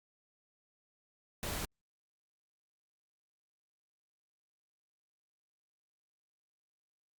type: noise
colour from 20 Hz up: pink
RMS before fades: -38 dBFS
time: 1.43-1.65 s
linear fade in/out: 0 ms
effects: Opus 48 kbps

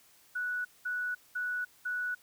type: tone bursts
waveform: sine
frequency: 1475 Hz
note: F#6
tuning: 6 cents flat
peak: -31 dBFS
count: 4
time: 0.35-2.15 s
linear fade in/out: 10 ms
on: 300 ms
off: 200 ms
effects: white hiss -62 dBFS RMS until 2.22 s

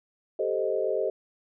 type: chord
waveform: sine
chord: A half-diminished seventh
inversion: third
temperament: equal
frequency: 392 / 440 / 523.3 / 622.3 Hz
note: G4 / A4 / C5 / Eb5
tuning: 0 / 0 / 0 / 0 cents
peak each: -30 dBFS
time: 0.39-1.1 s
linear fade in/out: 5 ms
effects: none

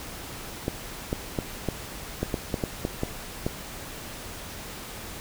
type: clicks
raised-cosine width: 2 ms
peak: -12 dBFS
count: 11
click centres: 0.681 / 1.129 / 1.388 / 1.687 / 2.23 / 2.342 / 2.542 / 2.638 / 2.851 / 3.034 / 3.465 s
effects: pink hiss -39 dBFS RMS until 5.2 s

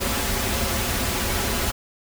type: noise with comb filter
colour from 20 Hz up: pink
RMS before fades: -24 dBFS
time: 0-1.72 s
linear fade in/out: 20 ms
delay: 6.5 ms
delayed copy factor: -0.7
effects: none

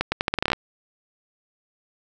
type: accelerating click train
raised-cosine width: 0.3 ms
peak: -5 dBFS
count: 12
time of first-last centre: 0.01-0.532 s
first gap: 110 ms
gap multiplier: 0.81
effects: none

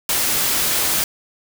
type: noise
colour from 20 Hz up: white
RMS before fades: -19 dBFS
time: 0.09-1.04 s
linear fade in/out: 2 ms
effects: none

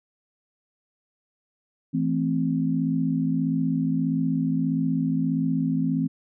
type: chord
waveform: sine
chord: A minor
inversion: second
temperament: equal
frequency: 164.81 / 220 / 261.6 Hz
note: E3 / A3 / C4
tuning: 0 / 0 / 0 cents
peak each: -25 / -29 / -24 dBFS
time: 1.93-6.08 s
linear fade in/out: 20 ms
effects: none

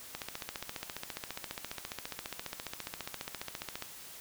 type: click train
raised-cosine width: 0.2 ms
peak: -20 dBFS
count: 55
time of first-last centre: 0.15-3.823 s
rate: 14.7 Hz
effects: white hiss -49 dBFS RMS until 4.2 s

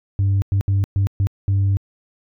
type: tone bursts at uneven times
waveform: sine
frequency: 98.2 Hz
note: G2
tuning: 4 cents sharp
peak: -12 dBFS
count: 6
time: 0.19-0.42 / 0.52-0.61 / 0.68-0.84 / 0.96-1.07 / 1.2-1.27 / 1.48-1.77 s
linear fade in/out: 0 ms
effects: tanh soft clip ceiling -13 dBFS

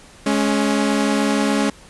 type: tone pair together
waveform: sawtooth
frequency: 210.4 / 277.2 Hz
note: G#3 / C#4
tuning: +23 / 0 cents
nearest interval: perfect fourth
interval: 477 cents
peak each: -15 dBFS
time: 0.26-1.7 s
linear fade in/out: 5 ms
effects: pink hiss -45 dBFS RMS until 1.89 s + resampled to 24000 Hz

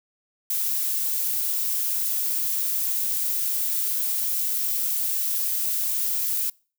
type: noise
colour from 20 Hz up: violet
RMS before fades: -25 dBFS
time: 0.5-6.5 s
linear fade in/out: 5 ms
effects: noise-tail reverb RT60 0.4 s tail -26 dB re dry

